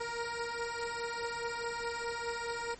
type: beating tone pair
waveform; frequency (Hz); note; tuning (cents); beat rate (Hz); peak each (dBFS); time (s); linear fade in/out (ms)
15% pulse; 466.2 / 471; A#4 / A#4; 0 / +18; 4.8; -33 / -31; 0-2.75; 10
effects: pink hiss -54 dBFS RMS until 2.79 s + MP3 32 kbps